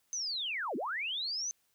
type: linear two-way sweep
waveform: sine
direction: down then up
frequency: 6272 to 209.3 to 6272 Hz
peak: -33 dBFS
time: 0.13-1.51 s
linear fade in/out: 0 ms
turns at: 0.76 s
effects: white hiss -74 dBFS RMS until 1.74 s